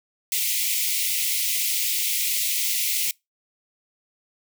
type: high-pass noise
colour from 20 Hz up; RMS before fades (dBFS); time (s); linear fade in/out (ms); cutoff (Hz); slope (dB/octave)
white; -24; 0.32-3.11; 2; 2000; 96
effects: noise-tail reverb RT60 0.2 s tail -25 dB re dry